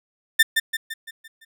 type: tone with echo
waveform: 30% pulse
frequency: 1794 Hz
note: A6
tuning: 33 cents sharp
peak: -8 dBFS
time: 0.39-0.43 s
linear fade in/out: 10 ms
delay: 170 ms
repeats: 6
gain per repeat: -6 dB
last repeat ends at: 1.45 s
effects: none